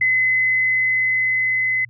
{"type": "tone with level ramp", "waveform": "sine", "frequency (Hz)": 2034, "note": "C7", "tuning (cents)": -50, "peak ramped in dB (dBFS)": [-14, -17], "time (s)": [0.01, 1.85], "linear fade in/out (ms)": 5, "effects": ["added 119 Hz sine -43 dBFS peak until 1.89 s"]}